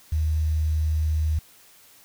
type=tone with quantisation; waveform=sine; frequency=77.78 Hz; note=D#2; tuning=in tune; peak=-20 dBFS; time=0.12-1.39 s; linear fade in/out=5 ms; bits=8; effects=white hiss -53 dBFS RMS until 2.04 s